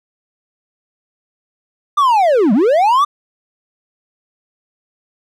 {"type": "linear two-way sweep", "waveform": "triangle", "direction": "down then up", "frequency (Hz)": [1207, 188.1, 1207], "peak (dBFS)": -7, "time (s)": [1.97, 3.05], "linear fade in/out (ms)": 10, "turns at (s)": 2.53, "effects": []}